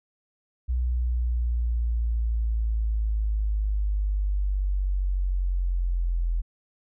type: linear sweep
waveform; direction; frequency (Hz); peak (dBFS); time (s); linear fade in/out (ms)
sine; down; 61.74 to 42.11; -22; 0.68-6.42; 20
effects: none